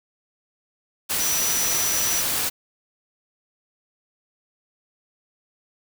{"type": "tone in noise", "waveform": "sine", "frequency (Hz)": 5890, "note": "F#8", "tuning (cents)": -9, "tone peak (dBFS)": -24, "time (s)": [1.19, 2.22], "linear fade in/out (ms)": 20, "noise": "white", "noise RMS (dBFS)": -24, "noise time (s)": [1.09, 2.5], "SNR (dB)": -3, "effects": []}